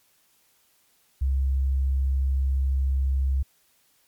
sine tone, 67 Hz, C2, 42 cents sharp, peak -20 dBFS, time 1.21-3.43 s, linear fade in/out 10 ms, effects white hiss -64 dBFS RMS until 4.07 s + MP3 96 kbps

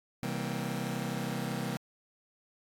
sawtooth chord, C dominant seventh, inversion none, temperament just, 130.81 / 163.52 / 196.22 / 235.5 Hz, C3 / E3 / G3 / Bb3, 0 / -14 / +2 / +18 cents, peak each -34 dBFS, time 0.23-1.77 s, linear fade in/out 0 ms, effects AAC 64 kbps

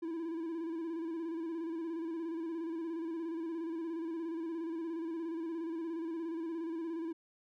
triangle tone with vibrato, 329.6 Hz, E4, in tune, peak -34 dBFS, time 0.02-7.13 s, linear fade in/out 10 ms, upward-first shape square, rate 17 Hz, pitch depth 47 cents each way, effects none

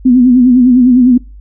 sine tone with vibrato, 250 Hz, B3, 21 cents sharp, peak -3 dBFS, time 0.05-1.18 s, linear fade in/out 10 ms, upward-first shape sine, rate 9.9 Hz, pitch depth 70 cents each way, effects noise-tail reverb RT60 0.3 s tail -22 dB re dry + added 50 Hz sine -30 dBFS peak until 1.4 s

